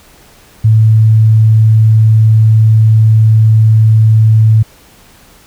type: tone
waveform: sine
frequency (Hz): 110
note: A2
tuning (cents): 0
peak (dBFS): -3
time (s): 0.64-4.63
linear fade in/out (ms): 10
effects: pink hiss -42 dBFS RMS until 5.46 s